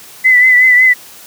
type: tone with vibrato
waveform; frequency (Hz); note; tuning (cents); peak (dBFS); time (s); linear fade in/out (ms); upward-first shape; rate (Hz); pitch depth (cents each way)
sine; 2006; B6; +26; -4; 0.24-0.94; 20; triangle; 5.4; 48
effects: white hiss -36 dBFS RMS until 1.26 s + high-pass 80 Hz 12 dB/octave